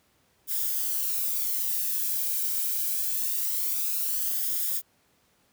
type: noise with flanger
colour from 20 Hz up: violet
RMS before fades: -28 dBFS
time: 0.47-4.82 s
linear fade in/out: 50 ms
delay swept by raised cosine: 0.58 to 1.3 ms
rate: 0.24 Hz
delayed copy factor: +0.5
effects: pink hiss -66 dBFS RMS until 5.52 s + high-pass 80 Hz 12 dB/octave